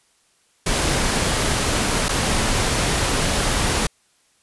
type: noise with dropouts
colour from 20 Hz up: pink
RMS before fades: -20 dBFS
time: 0.66-3.87 s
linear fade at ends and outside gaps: 5 ms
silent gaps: 2.085-2.09 s
effects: white hiss -61 dBFS RMS until 4.42 s + resampled to 24000 Hz